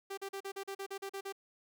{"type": "tone bursts", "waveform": "sawtooth", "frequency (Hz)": 392, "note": "G4", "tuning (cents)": 0, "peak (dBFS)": -35, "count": 11, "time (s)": [0.1, 1.325], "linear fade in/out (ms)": 10, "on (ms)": 75, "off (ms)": 40, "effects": ["12-bit"]}